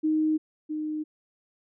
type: tone pair in turn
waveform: sine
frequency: 311.1 / 307 Hz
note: D#4 / D#4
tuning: 0 / -23 cents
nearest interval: unison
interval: 23 cents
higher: first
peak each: -21 / -28 dBFS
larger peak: first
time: 0.03-0.38 / 0.69-1.04 s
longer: neither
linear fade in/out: 20 ms
effects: none